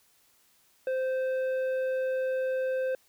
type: tone with tanh clipping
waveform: sine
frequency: 520 Hz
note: C5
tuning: 11 cents flat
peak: -28 dBFS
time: 0.87-2.95 s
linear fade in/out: 2 ms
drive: 8 dB
effects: white hiss -65 dBFS RMS until 3.08 s